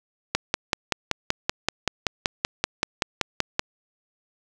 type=click train; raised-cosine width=0.2 ms; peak=-3 dBFS; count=18; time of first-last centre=0.35-3.594 s; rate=5.24 Hz; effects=none